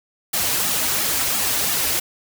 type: noise with flanger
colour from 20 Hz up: white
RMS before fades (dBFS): -21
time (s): 0.33-2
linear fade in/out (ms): 10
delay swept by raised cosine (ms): 1.9 to 5.8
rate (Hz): 2.9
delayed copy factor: -1
effects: none

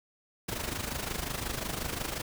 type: noise with amplitude modulation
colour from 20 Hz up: pink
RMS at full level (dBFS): -32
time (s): 0.48-2.22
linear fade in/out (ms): 10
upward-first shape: sine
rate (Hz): 25.6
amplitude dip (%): 70
effects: none

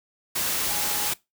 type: tone in noise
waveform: sine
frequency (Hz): 830.6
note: G#5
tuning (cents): 0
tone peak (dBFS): -36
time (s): 0.69-1.1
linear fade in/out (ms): 10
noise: white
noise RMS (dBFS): -26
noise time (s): 0.35-1.14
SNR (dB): -13
effects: noise-tail reverb RT60 0.2 s tail -21 dB re dry

